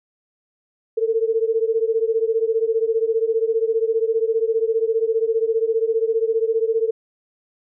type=beating tone pair; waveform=sine; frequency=444.8 / 459.8 Hz; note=A4 / A#4; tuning=+19 / -24 cents; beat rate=15 Hz; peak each=-19 / -21 dBFS; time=0.97-6.91 s; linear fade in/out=10 ms; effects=none